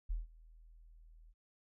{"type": "tone with ADSR envelope", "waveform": "sine", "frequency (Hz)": 40.3, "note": "E1", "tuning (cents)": -38, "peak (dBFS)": -32, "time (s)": [0.09, 1.34], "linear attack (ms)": 17, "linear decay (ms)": 160, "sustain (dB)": -24, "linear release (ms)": 43, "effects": []}